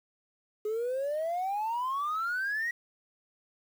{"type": "exponential sweep", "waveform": "sine", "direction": "up", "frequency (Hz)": [417.6, 1930], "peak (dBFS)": -27, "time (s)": [0.65, 2.71], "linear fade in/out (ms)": 5, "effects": ["tanh soft clip ceiling -27 dBFS", "9-bit"]}